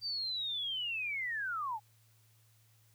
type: linear sweep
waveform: sine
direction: down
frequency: 4699 to 807 Hz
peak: -34 dBFS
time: 0.01-1.8 s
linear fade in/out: 50 ms
effects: added 111 Hz sine -65 dBFS peak until 2.94 s + white hiss -70 dBFS RMS until 2.94 s